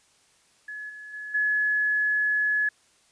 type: tone with level steps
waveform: sine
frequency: 1701 Hz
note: G#6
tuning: 41 cents sharp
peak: -34 / -39 / -34 / -21 dBFS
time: 0.68-2.69 s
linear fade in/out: 5 ms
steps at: 0.89 / 1.13 / 1.34 s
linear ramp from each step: 10 ms
effects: white hiss -62 dBFS RMS until 3.11 s + resampled to 22050 Hz